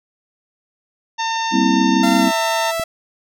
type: harmonic tone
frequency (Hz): 905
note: A5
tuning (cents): +48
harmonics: 1 / 2 / 3 / 4 / 5 / 6 / 7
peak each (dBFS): -20 / -27 / -30 / -29 / -34 / -33 / -33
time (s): 1.18-2.72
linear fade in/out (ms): 20
type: chord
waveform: sine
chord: C dominant seventh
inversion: second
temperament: just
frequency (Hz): 196.22 / 235.5 / 261.6 / 327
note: G3 / Bb3 / C4 / E4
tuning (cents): +2 / +18 / 0 / -14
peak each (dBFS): -19 / -20 / -17 / -19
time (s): 1.51-2.32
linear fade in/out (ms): 50
type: tone with pitch glide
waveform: sawtooth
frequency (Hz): 685 to 660.1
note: F5 to E5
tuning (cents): -34 to +2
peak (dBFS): -16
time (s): 2.03-2.84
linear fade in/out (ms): 5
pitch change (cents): -64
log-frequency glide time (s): 2.18-2.3
type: click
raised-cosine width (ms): 3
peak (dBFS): -17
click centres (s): 2.797
effects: none